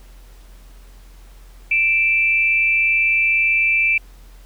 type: tone pair together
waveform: sine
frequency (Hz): 2349 / 2631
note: D7 / E7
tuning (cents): 0 / -4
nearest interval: major second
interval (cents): 196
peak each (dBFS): -15 / -19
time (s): 1.71-3.98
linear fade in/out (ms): 5
effects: added 43 Hz sine -40 dBFS peak until 4.45 s + pink hiss -52 dBFS RMS until 4.45 s